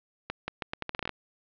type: accelerating click train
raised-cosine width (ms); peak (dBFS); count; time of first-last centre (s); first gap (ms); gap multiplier
0.3; -15; 12; 0.3-1.093; 180; 0.79
effects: low-pass 4000 Hz 12 dB/octave